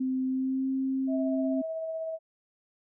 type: tone with pitch glide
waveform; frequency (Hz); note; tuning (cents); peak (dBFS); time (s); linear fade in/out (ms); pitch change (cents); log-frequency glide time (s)
sine; 260 to 265.6; C4 to C4; -11 to +26; -26; 0-1.62; 10; +37; 0.26-0.68
type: tone with tremolo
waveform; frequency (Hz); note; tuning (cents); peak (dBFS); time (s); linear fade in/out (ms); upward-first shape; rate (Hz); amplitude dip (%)
sine; 646; E5; -35; -30; 1.07-2.19; 50; sine; 16; 25
effects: none